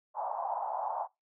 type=band-pass noise; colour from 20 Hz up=white; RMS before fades=-35 dBFS; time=0.14-1.08 s; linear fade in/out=50 ms; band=690 to 940 Hz; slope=48 dB/octave; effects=noise-tail reverb RT60 0.2 s tail -22 dB re dry